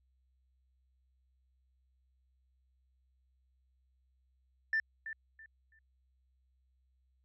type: tone with echo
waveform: sine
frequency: 1778 Hz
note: A6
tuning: 18 cents sharp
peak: -27 dBFS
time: 4.73-4.8 s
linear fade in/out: 2 ms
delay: 330 ms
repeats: 3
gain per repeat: -12 dB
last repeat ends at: 5.79 s
effects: tanh soft clip ceiling -25 dBFS + added 64 Hz sine -70 dBFS peak until 7.24 s